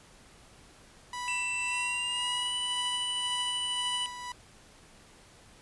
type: tone with tremolo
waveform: sawtooth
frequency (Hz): 985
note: B5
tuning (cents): -5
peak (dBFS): -30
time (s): 1.13-4.32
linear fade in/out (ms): 2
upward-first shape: sine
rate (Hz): 1.9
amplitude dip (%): 50
type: tone with pitch glide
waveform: square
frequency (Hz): 2675 to 2968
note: E7 to F#7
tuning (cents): +25 to +5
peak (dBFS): -31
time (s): 1.28-4.06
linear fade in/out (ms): 0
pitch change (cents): +180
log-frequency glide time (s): 1.67-2.55
effects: pink hiss -56 dBFS RMS until 5.61 s + resampled to 24000 Hz